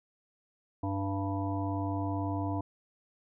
harmonic tone, 98 Hz, G2, in tune, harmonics 1 / 3 / 5 / 7 / 9 / 10, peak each -33 / -34 / -46 / -39 / -43 / -41 dBFS, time 0.83-2.61 s, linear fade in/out 5 ms, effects none

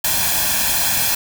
white noise with comb filter, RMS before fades -18 dBFS, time 0.04-1.15 s, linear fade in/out 5 ms, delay 1.2 ms, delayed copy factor +0.7, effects none

